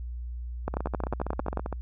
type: two click trains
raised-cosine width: 1 ms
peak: -18 / -14 dBFS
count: 16 / 11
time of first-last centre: 0.74-1.727 / 0.68-1.573 s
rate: 15.2 / 11.2 Hz
effects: added 60 Hz sine -33 dBFS peak until 1.81 s